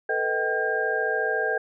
sine tone cluster, 444 / 498 / 633 / 769 / 1608 Hz, A4 / B4 / D#5 / G5 / G6, +16 / +14 / +30 / -33 / +44 cents, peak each -28 / -31 / -31 / -31 / -26 dBFS, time 0.09-1.58 s, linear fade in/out 5 ms, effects none

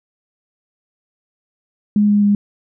sine tone with pitch steps, 207.7 / 205.9 / 204.1 Hz, G#3 / G#3 / G#3, 0 / -15 / -30 cents, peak -10 dBFS, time 1.96-2.35 s, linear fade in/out 2 ms, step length 130 ms, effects none

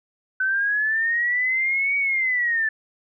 sine linear two-way sweep, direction up then down, 1514 to 2261 to 1742 Hz, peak -19 dBFS, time 0.4-2.69 s, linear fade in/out 5 ms, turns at 1.97 s, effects none

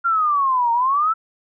sine exponential two-way sweep, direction down then up, 1396.9 to 920 to 1346 Hz, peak -15 dBFS, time 0.04-1.14 s, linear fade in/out 20 ms, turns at 0.72 s, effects none

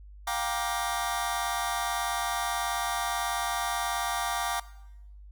sawtooth chord, G minor seventh, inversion third, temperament just, 705.6 / 784 / 940.8 / 1176 Hz, F5 / G5 / Bb5 / D6, +18 / 0 / +16 / +2 cents, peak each -30 dBFS, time 0.27-4.6 s, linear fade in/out 5 ms, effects noise-tail reverb RT60 0.9 s tail -18 dB re dry + added 50 Hz sine -45 dBFS peak until 5.31 s

